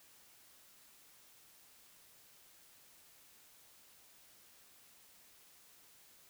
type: silence
effects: white hiss -63 dBFS RMS until 6.29 s